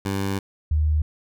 15% pulse / sine tone pair in turn, 98 / 76.52 Hz, G2 / D#2, 0 / -28 cents, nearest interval major third, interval 428 cents, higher first, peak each -17 dBFS, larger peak neither, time 0.05-0.39 / 0.71-1.02 s, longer first, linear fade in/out 5 ms, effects none

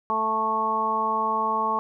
harmonic tone, 220 Hz, A3, in tune, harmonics 1 / 2 / 3 / 4 / 5, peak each -35 / -33 / -34 / -26 / -24 dBFS, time 0.1-1.79 s, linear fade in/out 0 ms, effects none

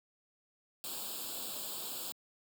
white noise with comb filter, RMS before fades -41 dBFS, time 0.84-2.12 s, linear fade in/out 0 ms, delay 0.25 ms, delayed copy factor +0.9, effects high-pass 200 Hz 12 dB/octave

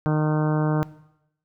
harmonic tone, 153.3 Hz, D#3, 25 cents flat, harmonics 1 / 2 / 3 / 4 / 5 / 6 / 7 / 8 / 9 / 10, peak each -20 / -26 / -30 / -32 / -34 / -36 / -37 / -38 / -39 / -40 dBFS, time 0.06-0.83 s, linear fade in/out 0 ms, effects noise-tail reverb RT60 0.8 s tail -18 dB re dry

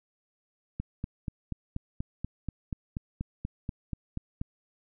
click train, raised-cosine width 5 ms, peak -20 dBFS, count 16, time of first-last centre 0.8-4.414 s, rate 4.15 Hz, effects none

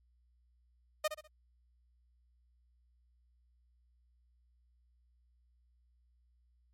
sawtooth tone with echo, 614 Hz, D#5, 23 cents flat, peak -25 dBFS, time 1.04-1.08 s, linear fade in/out 10 ms, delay 66 ms, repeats 3, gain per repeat -9 dB, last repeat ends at 1.278 s, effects added 60 Hz sine -67 dBFS peak until 6.73 s + MP3 64 kbps

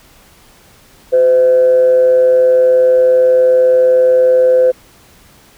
sine tone with amplitude modulation, 510 Hz, C5, 44 cents flat, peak -3 dBFS, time 1.12-4.72 s, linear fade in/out 20 ms, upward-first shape sine, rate 140 Hz, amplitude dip 45%, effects tanh soft clip ceiling -1 dBFS + pink hiss -45 dBFS RMS until 5.57 s

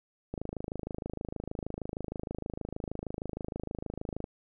click train, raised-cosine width 2 ms, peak -22 dBFS, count 104, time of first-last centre 0.34-4.242 s, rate 26.4 Hz, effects none

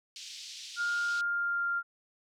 white band-pass noise, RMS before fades -45 dBFS, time 0.16-1.21 s, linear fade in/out 0 ms, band 2900 to 5800 Hz, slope 24 dB/octave
sine tone with pitch glide, 1411 to 1394 Hz, F6 to F6, +17 to -4 cents, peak -28 dBFS, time 0.76-1.83 s, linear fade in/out 50 ms, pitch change -21 cents, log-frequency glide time 0.96-1.68 s
effects none

